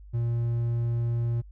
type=tone; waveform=triangle; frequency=117.5 Hz; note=A#2; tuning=14 cents sharp; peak=-22 dBFS; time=0.13-1.42 s; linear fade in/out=20 ms; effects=added 50 Hz sine -44 dBFS peak until 1.51 s